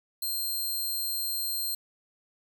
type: tone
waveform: 5% pulse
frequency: 4180 Hz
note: C8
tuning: 2 cents flat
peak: -22 dBFS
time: 0.22-1.75 s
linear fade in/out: 5 ms
effects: 10-bit